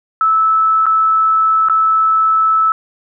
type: tone with dropouts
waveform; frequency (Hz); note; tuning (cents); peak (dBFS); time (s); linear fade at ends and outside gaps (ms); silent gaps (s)
sine; 1308; E6; -14; -9; 0.21-2.72; 1; 0.857-0.865 / 1.686-1.697
effects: none